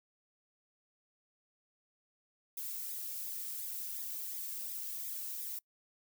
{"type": "noise with flanger", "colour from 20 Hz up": "violet", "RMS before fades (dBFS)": -41, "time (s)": [2.57, 5.59], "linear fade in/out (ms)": 5, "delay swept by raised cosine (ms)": [0.68, 2.08], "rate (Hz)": 2.8, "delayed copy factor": -0.7, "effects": ["noise-tail reverb RT60 0.1 s tail -25 dB re dry"]}